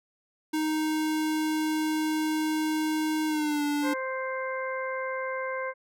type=tone with pitch glide; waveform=square; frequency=311.1 to 291.9 Hz; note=D#4 to D4; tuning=0 to -10 cents; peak=-26 dBFS; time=0.53-3.94 s; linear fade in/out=10 ms; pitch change=-110 cents; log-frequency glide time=3.27-3.63 s
type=harmonic tone; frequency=523.3 Hz; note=C5; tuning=in tune; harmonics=1 / 2 / 3 / 4; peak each=-32 / -35 / -37 / -38 dBFS; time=3.82-5.74 s; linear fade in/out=50 ms
effects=none